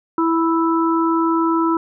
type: harmonic tone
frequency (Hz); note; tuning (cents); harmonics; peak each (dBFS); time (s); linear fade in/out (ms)
329.1; E4; -3; 1 / 3 / 4; -16 / -21 / -22; 0.18-1.77; 2
effects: none